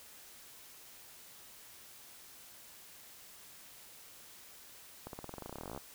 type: accelerating click train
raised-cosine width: 1 ms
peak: -29 dBFS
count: 23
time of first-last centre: 5.07-5.776 s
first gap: 62 ms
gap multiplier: 0.93
effects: white hiss -55 dBFS RMS until 5.94 s